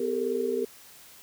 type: tone cluster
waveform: sine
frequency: 251.1 / 397.9 / 434.8 / 457.1 Hz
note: B3 / G4 / A4 / A#4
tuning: +29 / +26 / -21 / -34 cents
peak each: -34 / -29 / -36 / -29 dBFS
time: 0-0.65 s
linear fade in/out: 5 ms
effects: white hiss -51 dBFS RMS until 1.22 s